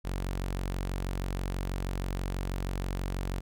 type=tone; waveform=sawtooth; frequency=46.21 Hz; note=F#1; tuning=1 cent flat; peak=-27 dBFS; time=0.04-3.41 s; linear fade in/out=20 ms; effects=none